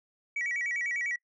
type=tone with vibrato; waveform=sine; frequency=2097 Hz; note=C7; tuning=3 cents sharp; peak=-27 dBFS; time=0.36-1.16 s; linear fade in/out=5 ms; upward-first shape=square; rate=10 Hz; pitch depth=140 cents each way; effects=noise-tail reverb RT60 0.1 s tail -23 dB re dry + tanh soft clip ceiling -27 dBFS